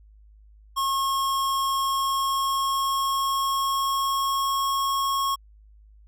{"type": "tone with pitch glide", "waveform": "square", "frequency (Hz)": [1085, 1093.8], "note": ["C#6", "C#6"], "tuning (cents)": [-37, -23], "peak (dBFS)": -23, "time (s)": [0.76, 5.36], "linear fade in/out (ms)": 20, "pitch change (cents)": 14, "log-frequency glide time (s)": [1.75, 4.91], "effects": ["added 52 Hz sine -49 dBFS peak until 6.07 s"]}